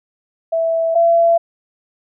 sine tone pair in turn, 658 / 674.5 Hz, E5 / E5, -3 / +40 cents, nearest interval unison, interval 43 cents, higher second, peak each -14 / -9 dBFS, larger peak second, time 0.52-0.95 / 0.95-1.38 s, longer neither, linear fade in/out 10 ms, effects none

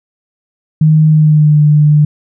sine tone with pitch glide, 155.56 to 149.57 Hz, D#3 to D3, 0 to +32 cents, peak -4 dBFS, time 0.81-2.05 s, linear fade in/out 5 ms, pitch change -68 cents, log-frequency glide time 1.08-1.58 s, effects none

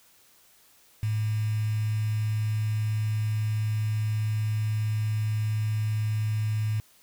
sine tone with quantisation, 107.7 Hz, A2, 37 cents flat, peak -24 dBFS, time 1.03-6.8 s, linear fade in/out 0 ms, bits 7, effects white hiss -59 dBFS RMS until 7.02 s

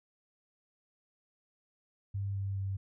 sine tone with pitch steps, 99.1 / 98.13 / 97.17 Hz, G2 / G2 / G2, +19 / +2 / -15 cents, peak -32 dBFS, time 2.14-2.77 s, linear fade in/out 10 ms, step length 210 ms, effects none

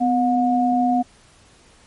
sine tone pair together, 251.8 / 721 Hz, B3 / F#5, +34 / -45 cents, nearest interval octave + tritone, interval 1821 cents, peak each -18 dBFS, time 0-1.03 s, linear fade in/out 20 ms, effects pink hiss -52 dBFS RMS until 1.86 s + MP3 48 kbps

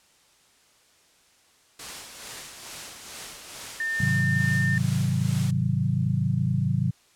white noise with tremolo, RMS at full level -36 dBFS, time 1.79-5.51 s, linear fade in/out 5 ms, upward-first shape sine, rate 2.3 Hz, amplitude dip 45%
sine tone, 1800 Hz, A6, 39 cents sharp, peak -25 dBFS, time 3.8-4.78 s, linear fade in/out 2 ms
sine chord, Ab dominant seventh, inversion none, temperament equal, 103.83 / 130.81 / 155.56 / 185 Hz, Ab2 / C3 / Eb3 / Gb3, 0 / 0 / 0 / 0 cents, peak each -28 / -25 / -28 / -28 dBFS, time 4-6.91 s, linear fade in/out 5 ms
effects white hiss -60 dBFS RMS until 7.15 s + low-pass 9000 Hz 12 dB/octave

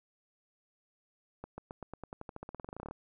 accelerating click train, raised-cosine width 1 ms, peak -28 dBFS, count 23, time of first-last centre 1.44-2.911 s, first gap 140 ms, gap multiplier 0.92, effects none

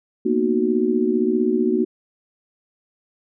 sine chord, B major seventh, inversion third, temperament just, 231.5 / 246.9 / 308.7 / 370.4 Hz, A#3 / B3 / D#4 / F#4, -12 / 0 / -14 / +2 cents, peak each -22 / -24 / -23 / -20 dBFS, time 0.25-1.85 s, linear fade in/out 10 ms, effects none

